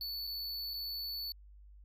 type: tone with dropouts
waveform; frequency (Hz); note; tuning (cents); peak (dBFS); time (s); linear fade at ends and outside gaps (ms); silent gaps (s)
square; 4461; C#8; +10; -38; 0.01-1.32; 1; 0.269-0.273 / 0.736-0.74
effects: added 50 Hz sine -53 dBFS peak until 1.84 s